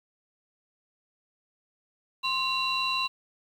sine tone cluster, 1046 / 2752 / 3963 Hz, C6 / F7 / B7, -1 / -26 / +5 cents, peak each -29 dBFS, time 2.23-3.08 s, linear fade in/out 20 ms, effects tanh soft clip ceiling -18 dBFS + 9-bit

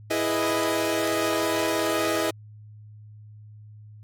sawtooth chord, E major seventh, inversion none, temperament equal, 329.6 / 415.3 / 493.9 / 622.3 Hz, E4 / G#4 / B4 / D#5, 0 / 0 / 0 / 0 cents, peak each -23 / -26 / -28 / -23 dBFS, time 0.1-2.31 s, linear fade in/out 10 ms, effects added 106 Hz sine -43 dBFS peak until 4.03 s + AAC 64 kbps

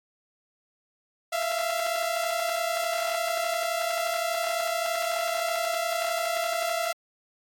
sawtooth tone pair together, 658 / 689.7 Hz, E5 / F5, -3 / -22 cents, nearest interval minor second, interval 81 cents, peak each -25 dBFS, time 1.32-6.93 s, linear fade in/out 10 ms, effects AAC 64 kbps

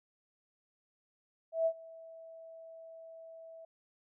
sine tone with ADSR envelope, 654 Hz, E5, 14 cents flat, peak -25 dBFS, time 1.52-3.65 s, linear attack 140 ms, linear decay 68 ms, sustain -23 dB, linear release 4 ms, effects none

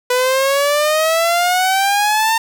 sawtooth exponential sweep, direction up, 493.9 to 910 Hz, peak -9 dBFS, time 0.1-2.38 s, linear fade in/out 5 ms, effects none

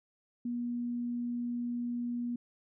sine tone, 240.5 Hz, B3, 46 cents flat, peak -32 dBFS, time 0.45-2.36 s, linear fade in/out 5 ms, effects none

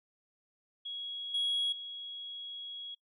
sine tone with level steps, 3322 Hz, G#7, in tune, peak -37 / -27 / -40 dBFS, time 0.85-2.95 s, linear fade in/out 10 ms, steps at 1.34 / 1.72 s, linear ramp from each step 5 ms, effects noise-tail reverb RT60 0.1 s tail -24 dB re dry + tanh soft clip ceiling -26 dBFS

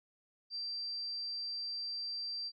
sine tone, 4700 Hz, D8, 1 cent sharp, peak -37 dBFS, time 0.5-2.52 s, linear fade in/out 50 ms, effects none

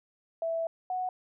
sine tone pair in turn, 659.3 / 737.5 Hz, E5 / F#5, 0 / -6 cents, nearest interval major second, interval 194 cents, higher second, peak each -28 / -29 dBFS, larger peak first, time 0.42-0.67 / 0.9-1.09 s, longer first, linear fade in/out 2 ms, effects none

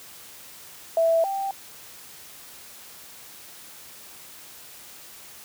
sine tone pair in turn, 659.3 / 784 Hz, E5 / G5, 0 / 0 cents, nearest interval minor third, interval 300 cents, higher second, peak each -17 / -25 dBFS, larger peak first, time 0.97-1.24 / 1.24-1.51 s, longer neither, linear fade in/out 2 ms, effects white hiss -45 dBFS RMS until 5.44 s + high-pass 60 Hz 12 dB/octave

